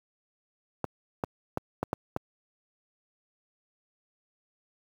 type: clicks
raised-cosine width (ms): 1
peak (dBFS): -14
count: 6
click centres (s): 0.843 / 1.238 / 1.574 / 1.83 / 1.931 / 2.164
effects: high-pass 80 Hz 12 dB/octave + 8-bit